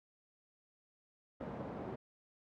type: band-pass noise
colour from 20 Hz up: pink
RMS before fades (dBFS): -44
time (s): 1.4-1.96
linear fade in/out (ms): 10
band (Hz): 140 to 790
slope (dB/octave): 12
effects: none